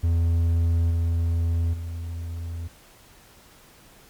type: tone with level steps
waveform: triangle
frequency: 83.9 Hz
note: E2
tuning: 31 cents sharp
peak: -16 / -18 / -27 dBFS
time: 0.03-2.68 s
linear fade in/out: 10 ms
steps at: 0.9 / 1.73 s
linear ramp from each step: 10 ms
effects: pink hiss -52 dBFS RMS until 4.09 s + MP3 96 kbps